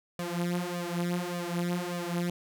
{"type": "tone with flanger", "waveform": "sawtooth", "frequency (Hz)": 175, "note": "F3", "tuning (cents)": 4, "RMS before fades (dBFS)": -32, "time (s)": [0.19, 2.3], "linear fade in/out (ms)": 2, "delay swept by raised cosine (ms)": [1.7, 6.3], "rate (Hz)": 1.7, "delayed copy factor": 0.9, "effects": []}